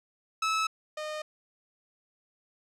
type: tone pair in turn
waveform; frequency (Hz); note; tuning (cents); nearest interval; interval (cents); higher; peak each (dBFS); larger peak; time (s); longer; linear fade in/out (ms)
sawtooth; 1301 / 612.5; E6 / D#5; -23 / -27; octave + minor second; 1304; first; -22 / -30; first; 0.42-0.67 / 0.97-1.22; neither; 5
effects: low-pass 7000 Hz 12 dB/octave